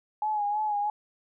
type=tone with vibrato; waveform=sine; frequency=838 Hz; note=G#5; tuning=15 cents sharp; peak=-25 dBFS; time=0.22-0.9 s; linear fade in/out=2 ms; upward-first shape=sine; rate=3.1 Hz; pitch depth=46 cents each way; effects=none